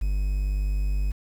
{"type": "tone with quantisation", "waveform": "triangle", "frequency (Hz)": 49.49, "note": "G1", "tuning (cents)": 17, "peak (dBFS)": -20, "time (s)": [0.01, 1.12], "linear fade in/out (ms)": 10, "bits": 8, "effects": []}